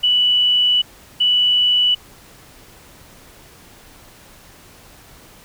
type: tone bursts at uneven times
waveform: sine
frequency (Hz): 2960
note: F#7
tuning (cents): 0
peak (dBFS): -12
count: 2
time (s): 0.03-0.82 / 1.2-1.95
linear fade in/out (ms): 10
effects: pink hiss -45 dBFS RMS until 5.44 s